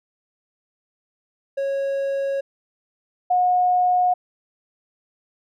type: tone pair in turn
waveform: triangle / sine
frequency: 550 / 724.1 Hz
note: C#5 / F#5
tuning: -14 / -38 cents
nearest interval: perfect fourth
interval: 476 cents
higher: second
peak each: -19 / -15 dBFS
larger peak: second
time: 1.57-2.41 / 3.3-4.14 s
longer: neither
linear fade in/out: 10 ms
effects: none